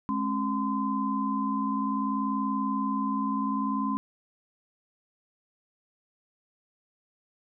sine tone cluster, 210 / 270.6 / 1027 Hz, G#3 / C#4 / C6, +19 / -42 / -33 cents, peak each -30 dBFS, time 0.09-3.97 s, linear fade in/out 0 ms, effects none

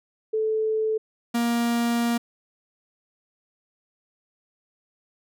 sine / 45% pulse tone pair in turn, 437 / 235.5 Hz, A4 / A#3, -12 / +18 cents, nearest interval major seventh, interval 1070 cents, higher first, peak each -21 / -21 dBFS, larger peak neither, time 0.33-0.98 / 1.34-2.18 s, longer second, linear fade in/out 10 ms, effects none

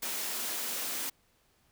white high-pass noise, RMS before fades -35 dBFS, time 0.02-1.1 s, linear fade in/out 10 ms, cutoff 190 Hz, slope 48 dB/octave, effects pink hiss -69 dBFS RMS until 1.71 s

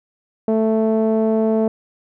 sawtooth tone with low-pass filter, 220.5 Hz, A3, 4 cents sharp, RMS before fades -17 dBFS, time 0.48-1.68 s, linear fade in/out 2 ms, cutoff 580 Hz, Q 2.6, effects none

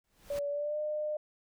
pink noise with exponential growth, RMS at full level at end -42 dBFS, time 0.04-0.39 s, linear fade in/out 2 ms, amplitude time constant 76 ms
sine tone with pitch glide, 573 to 605 Hz, D5 to D#5, -43 to -49 cents, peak -31 dBFS, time 0.3-1.17 s, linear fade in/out 5 ms, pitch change +94 cents, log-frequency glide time 0.49-0.79 s
effects none

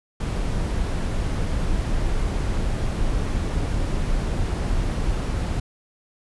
brown noise, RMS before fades -23 dBFS, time 0.2-5.6 s, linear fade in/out 5 ms, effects resampled to 24000 Hz

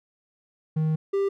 triangle tone pair in turn, 156.8 / 395.1 Hz, D#3 / G4, +14 / +14 cents, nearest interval octave + major third, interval 1600 cents, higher second, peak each -19 dBFS, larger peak neither, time 0.76-0.96 / 1.13-1.29 s, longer first, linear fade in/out 10 ms, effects none

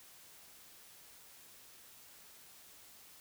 silence, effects white hiss -58 dBFS RMS until 3.2 s

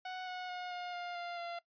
sawtooth tone with pitch steps, 740 / 731.1 / 722.3 / 713.6 / 705 / 696.5 / 688.1 Hz, F#5 / F#5 / F#5 / F5 / F5 / F5 / F5, 0 / -21 / -42 / +37 / +16 / -5 / -26 cents, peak -36 dBFS, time 0.05-1.59 s, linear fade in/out 5 ms, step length 220 ms, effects noise-tail reverb RT60 0.1 s tail -19 dB re dry + resampled to 11025 Hz

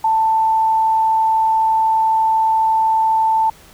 sine tone, 886 Hz, A5, 12 cents sharp, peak -12 dBFS, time 0.04-3.5 s, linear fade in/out 5 ms, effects pink hiss -45 dBFS RMS until 3.73 s

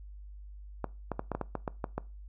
clicks, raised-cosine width 1 ms, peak -18 dBFS, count 10, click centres 0.843 / 1.117 / 1.194 / 1.317 / 1.35 / 1.413 / 1.553 / 1.678 / 1.842 / 1.98 s, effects noise-tail reverb RT60 0.3 s tail -21 dB re dry + added 50 Hz sine -44 dBFS peak until 2.28 s

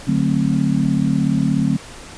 sine chord, D dominant seventh, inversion none, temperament just, 146.83 / 183.54 / 220.2 / 264.3 Hz, D3 / F#3 / A3 / C4, 0 / -14 / +2 / +18 cents, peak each -20 dBFS, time 0.07-1.77 s, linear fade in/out 10 ms, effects pink hiss -37 dBFS RMS until 2.17 s + resampled to 22050 Hz

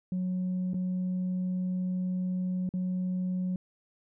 sine tone with dropouts, 183.2 Hz, F#3, 17 cents flat, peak -26 dBFS, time 0.12-3.56 s, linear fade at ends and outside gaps 2 ms, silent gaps 0.734-0.743 / 2.691-2.738 s, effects tanh soft clip ceiling -26 dBFS

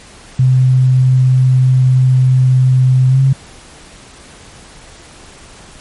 sine tone with pitch glide, 128.8 to 134.11 Hz, C3 to C3, -27 to +43 cents, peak -6 dBFS, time 0.39-3.33 s, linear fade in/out 5 ms, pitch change +70 cents, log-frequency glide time 3.08-3.2 s, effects pink hiss -38 dBFS RMS until 5.8 s + MP3 48 kbps

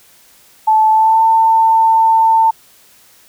sine tone with pitch glide, 872 to 896 Hz, A5 to A5, -16 to +31 cents, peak -7 dBFS, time 0.67-2.51 s, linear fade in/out 10 ms, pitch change +47 cents, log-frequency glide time 0.9-1.23 s, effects white hiss -47 dBFS RMS until 3.28 s

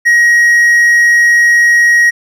triangle tone, 1892 Hz, A#6, 25 cents sharp, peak -3 dBFS, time 0.05-2.11 s, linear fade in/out 20 ms, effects none

